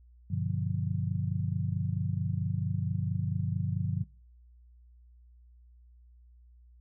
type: chord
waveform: sine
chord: G dominant seventh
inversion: none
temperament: just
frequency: 98 / 122.5 / 147 / 176.4 Hz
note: G2 / B2 / D3 / F3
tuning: 0 / -14 / +2 / +18 cents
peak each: -32 / -35 / -34 / -35 dBFS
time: 0.3-4.04 s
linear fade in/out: 10 ms
effects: noise-tail reverb RT60 0.4 s tail -23 dB re dry + added 60 Hz sine -54 dBFS peak until 6.8 s